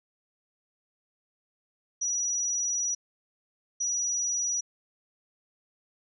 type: tone bursts at uneven times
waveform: sine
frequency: 5840 Hz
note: F#8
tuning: 24 cents flat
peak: -26 dBFS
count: 2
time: 2.01-2.95 / 3.8-4.61 s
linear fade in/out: 10 ms
effects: none